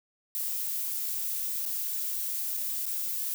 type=noise with dropouts; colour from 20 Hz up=violet; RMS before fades=-32 dBFS; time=0.35-3.34 s; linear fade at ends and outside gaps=0 ms; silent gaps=1.654-1.661 / 2.569-2.573 / 2.856-2.864 s; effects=none